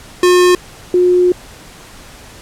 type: tone pair in turn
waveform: square / sine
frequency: 359.3 / 359.3 Hz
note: F4 / F4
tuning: +49 / +49 cents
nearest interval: unison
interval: 0 cents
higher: neither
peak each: -7 dBFS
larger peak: neither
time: 0.23-0.55 / 0.94-1.32 s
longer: second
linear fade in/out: 2 ms
effects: pink hiss -37 dBFS RMS until 2.41 s + low-pass 11000 Hz 12 dB/octave